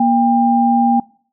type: tone pair together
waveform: sine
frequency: 237.2 / 798 Hz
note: A#3 / G5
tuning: +30 / +31 cents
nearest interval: octave + major sixth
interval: 2101 cents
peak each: -13 dBFS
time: 0-1 s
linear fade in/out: 5 ms
effects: noise-tail reverb RT60 0.5 s tail -24 dB re dry